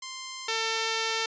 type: tone pair in turn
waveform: 5% pulse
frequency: 1046.5 / 448.5 Hz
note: C6 / A4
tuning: 0 / +33 cents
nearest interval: octave + minor third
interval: 1467 cents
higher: first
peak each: -23 / -15 dBFS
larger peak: second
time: 0.02-0.48 / 0.48-1.26 s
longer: second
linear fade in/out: 5 ms
effects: resampled to 16000 Hz